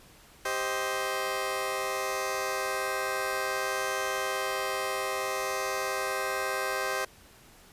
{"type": "chord", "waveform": "15% pulse", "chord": "C minor", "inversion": "second", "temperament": "just", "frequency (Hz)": [392.4, 523.3, 627.9], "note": ["G4", "C5", "Eb5"], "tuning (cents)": [2, 0, 16], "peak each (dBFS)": [-28, -26, -28], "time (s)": [0.45, 7.05], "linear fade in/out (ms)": 5, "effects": ["pink hiss -55 dBFS RMS until 7.72 s", "resampled to 32000 Hz"]}